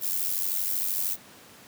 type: noise with amplitude modulation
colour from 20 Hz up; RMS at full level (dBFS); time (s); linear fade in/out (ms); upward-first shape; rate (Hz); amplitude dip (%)
violet; -25; 0-1.17; 50; sine; 92.9; 70
effects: pink hiss -50 dBFS RMS until 1.67 s + high-pass 150 Hz 12 dB/octave